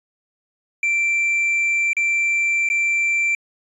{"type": "tone with dropouts", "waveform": "triangle", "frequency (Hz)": 2349, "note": "D7", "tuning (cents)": 0, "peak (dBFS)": -15, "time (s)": [0.83, 3.35], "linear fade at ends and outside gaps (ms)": 2, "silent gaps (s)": [[1.932, 1.967], [2.689, 2.7]], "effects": ["resampled to 24000 Hz"]}